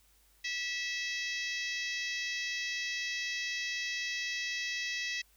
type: harmonic tone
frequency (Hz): 652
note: E5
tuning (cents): -19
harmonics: 3 / 4 / 5 / 6 / 7 / 8 / 9 / 10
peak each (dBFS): -37 / -39 / -44 / -43 / -46 / -44 / -47 / -52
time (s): 0.44-5.22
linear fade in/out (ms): 10
effects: added 50 Hz sine -67 dBFS peak until 5.36 s + white hiss -67 dBFS RMS until 5.36 s